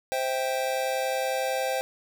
square chord, C major, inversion none, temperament just, 523.3 / 654.1 / 784.9 Hz, C5 / E5 / G5, 0 / -14 / +2 cents, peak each -29 / -34 / -31 dBFS, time 0.12-1.81 s, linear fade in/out 0 ms, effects 10-bit

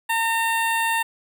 15% pulse tone with notch filter, 911 Hz, A#5, 40 cents flat, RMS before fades -22 dBFS, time 0.09-1.03 s, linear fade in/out 10 ms, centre 5400 Hz, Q 0.78, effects none

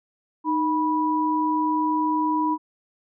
sine tone pair together, 308.7 / 980 Hz, D#4 / B5, -14 / -14 cents, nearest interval octave + minor sixth, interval 2000 cents, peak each -23 / -22 dBFS, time 0.44-2.58 s, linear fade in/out 50 ms, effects none

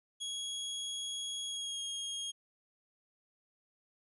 sawtooth tone with pitch glide, 3322 to 3261 Hz, G#7 to G#7, 0 to -32 cents, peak -34 dBFS, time 0.2-2.32 s, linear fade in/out 20 ms, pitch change -32 cents, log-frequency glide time 1.47-1.8 s, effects resampled to 24000 Hz

